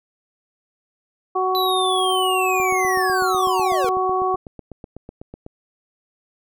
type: harmonic tone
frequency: 372.8 Hz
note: F#4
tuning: 13 cents sharp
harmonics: 1 / 2 / 3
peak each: -22 / -22 / -22 dBFS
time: 1.35-4.36 s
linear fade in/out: 10 ms
type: linear sweep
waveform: square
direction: down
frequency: 3998 to 440 Hz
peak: -23 dBFS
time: 1.55-3.89 s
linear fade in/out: 0 ms
type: click train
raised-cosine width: 2 ms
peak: -22 dBFS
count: 24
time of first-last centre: 2.6-5.464 s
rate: 8.03 Hz
effects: none